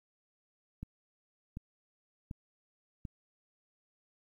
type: click train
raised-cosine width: 5 ms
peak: -28 dBFS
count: 4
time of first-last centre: 0.83-3.052 s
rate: 1.35 Hz
effects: 11-bit